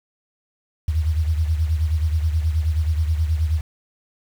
sine beating tone pair, 77.78 / 87.18 Hz, D#2 / F2, 0 / -3 cents, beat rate 9.4 Hz, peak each -18 / -25 dBFS, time 0.88-3.61 s, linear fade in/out 5 ms, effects 7-bit

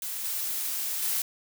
blue noise with level steps, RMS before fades -34 / -31 / -28 dBFS, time 0.02-1.22 s, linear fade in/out 2 ms, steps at 0.24 / 1.02 s, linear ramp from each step 5 ms, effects none

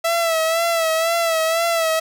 sawtooth tone with vibrato, 659.3 Hz, E5, in tune, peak -13 dBFS, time 0.04-2 s, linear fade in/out 10 ms, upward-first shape sine, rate 2 Hz, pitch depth 51 cents each way, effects none

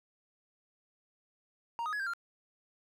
triangle tone with pitch steps, 933 / 1249 / 1684 / 1582 / 1390 Hz, A#5 / D#6 / G#6 / G6 / F6, +1 / +6 / +24 / +15 / -9 cents, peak -31 dBFS, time 1.79-2.135 s, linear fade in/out 0 ms, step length 69 ms, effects none

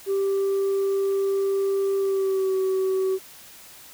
sine tone with pitch glide, 392 to 379.5 Hz, G4 to F#4, 0 to +44 cents, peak -18 dBFS, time 0.06-3.19 s, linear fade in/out 50 ms, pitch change -56 cents, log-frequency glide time 1.97-2.55 s, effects tanh soft clip ceiling -19 dBFS + white hiss -46 dBFS RMS until 3.93 s

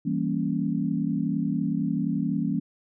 sine chord, E diminished seventh, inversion none, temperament equal, 164.81 / 196 / 233.1 / 277.2 Hz, E3 / G3 / Bb3 / Db4, 0 / 0 / 0 / 0 cents, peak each -29 dBFS, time 0.05-2.6 s, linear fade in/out 10 ms, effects none

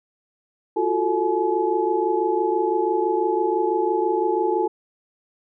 sine tone cluster, 346.3 / 372.3 / 441.6 / 852 Hz, F4 / F#4 / A4 / G#5, -15 / +11 / +6 / +44 cents, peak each -24 dBFS, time 0.76-4.68 s, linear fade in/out 10 ms, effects none

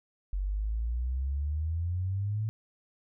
sine exponential sweep, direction up, 46.25 to 111.1 Hz, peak -28 dBFS, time 0.33-2.49 s, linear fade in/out 0 ms, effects none

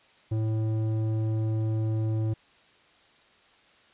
square tone with low-pass filter, 110 Hz, A2, in tune, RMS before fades -27 dBFS, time 0.31-2.34 s, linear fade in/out 10 ms, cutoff 420 Hz, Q 0.75, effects white hiss -59 dBFS RMS until 3.93 s + resampled to 8000 Hz

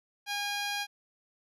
10% pulse tone, 815 Hz, G#5, 33 cents flat, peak -23 dBFS, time 0.26-0.87 s, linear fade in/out 50 ms, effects low-pass 11000 Hz 12 dB/octave

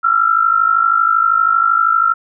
sine tone pair together, 1323 / 1375.7 Hz, E6 / F6, +6 / -26 cents, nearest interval minor second, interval 68 cents, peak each -13 dBFS, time 0.03-2.14 s, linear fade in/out 20 ms, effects none

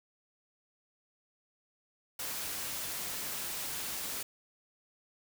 white noise, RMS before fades -38 dBFS, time 2.19-4.23 s, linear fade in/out 5 ms, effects none

